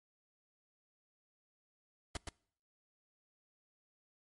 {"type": "noise with echo", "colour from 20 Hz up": "pink", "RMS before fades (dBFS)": -39, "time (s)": [2.15, 2.17], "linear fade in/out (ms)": 2, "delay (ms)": 120, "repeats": 1, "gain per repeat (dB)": -3, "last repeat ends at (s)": 2.29, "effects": ["noise-tail reverb RT60 0.6 s tail -25 dB re dry", "MP3 48 kbps"]}